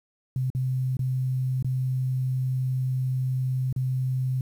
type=tone with dropouts; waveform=sine; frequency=129.4 Hz; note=C3; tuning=19 cents flat; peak=-23 dBFS; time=0.36-4.41 s; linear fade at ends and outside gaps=2 ms; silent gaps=0.502-0.549 / 0.969-0.992 / 1.626-1.645 / 3.727-3.762 s; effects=9-bit